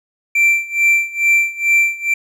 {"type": "tone with tremolo", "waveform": "triangle", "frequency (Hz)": 2349, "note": "D7", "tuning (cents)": 0, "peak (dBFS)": -7, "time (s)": [0.35, 2.14], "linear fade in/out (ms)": 5, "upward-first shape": "sine", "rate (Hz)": 2.3, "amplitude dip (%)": 90, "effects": []}